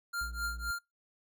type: tone with tremolo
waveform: square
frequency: 1396.9 Hz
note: F6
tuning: in tune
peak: -32 dBFS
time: 0.13-0.79 s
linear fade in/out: 10 ms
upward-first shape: triangle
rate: 3.9 Hz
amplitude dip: 100%
type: tone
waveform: triangle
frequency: 58.27 Hz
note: A#1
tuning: in tune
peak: -37 dBFS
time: 0.21-0.71 s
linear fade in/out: 5 ms
effects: noise-tail reverb RT60 0.2 s tail -25 dB re dry